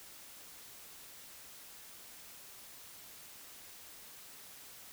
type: silence
effects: white hiss -53 dBFS RMS until 4.92 s